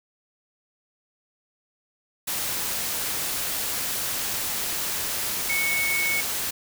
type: tone in noise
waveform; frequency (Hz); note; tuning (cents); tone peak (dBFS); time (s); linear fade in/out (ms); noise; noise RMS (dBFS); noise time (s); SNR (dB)
sine; 2211; C#7; -5; -23; 5.49-6.21; 10; white; -28; 2.27-6.51; +2
effects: none